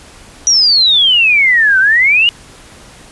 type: exponential two-way sweep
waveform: sine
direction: down then up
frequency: 5880 to 1501 to 2924 Hz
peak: -6 dBFS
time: 0.47-2.29 s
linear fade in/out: 0 ms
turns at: 1.79 s
effects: pink hiss -38 dBFS RMS until 3.11 s + resampled to 24000 Hz